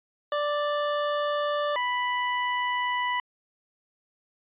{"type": "tone pair in turn", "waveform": "25% pulse", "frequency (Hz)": [587.3, 987.7], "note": ["D5", "B5"], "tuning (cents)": [0, 0], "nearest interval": "major sixth", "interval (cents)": 900, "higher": "second", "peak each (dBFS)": -21, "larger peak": "neither", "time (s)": [[0.32, 1.76], [1.76, 3.2]], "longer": "neither", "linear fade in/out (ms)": 2, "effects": ["resampled to 8000 Hz"]}